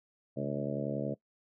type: harmonic tone with a mistuned harmonic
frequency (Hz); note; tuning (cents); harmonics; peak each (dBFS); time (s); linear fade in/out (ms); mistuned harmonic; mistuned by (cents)
70.8; C#2; +37; 2 / 3 / 4 / 5 / 6 / 7 / 8 / 9; -38 / -38 / -39 / -43 / -44 / -41 / -39 / -42; 0.36-1.15; 20; 2; -75
effects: noise-tail reverb RT60 0.1 s tail -20 dB re dry